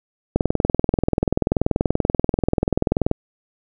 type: click train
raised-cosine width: 2 ms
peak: -3 dBFS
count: 58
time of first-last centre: 0.36-3.114 s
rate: 20.7 Hz
effects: none